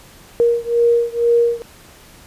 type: beating tone pair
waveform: sine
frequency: 470 / 472.1 Hz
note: A#4 / A#4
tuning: +14 / +22 cents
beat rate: 2.1 Hz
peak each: -15 / -16 dBFS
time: 0.4-1.62 s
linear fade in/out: 0 ms
effects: pink hiss -44 dBFS RMS until 2.26 s + resampled to 32000 Hz